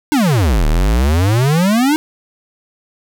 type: exponential two-way sweep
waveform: square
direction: down then up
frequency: 317.9 to 35.87 to 317.9 Hz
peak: -11 dBFS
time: 0.12-1.96 s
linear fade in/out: 0 ms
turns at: 0.66 s
effects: none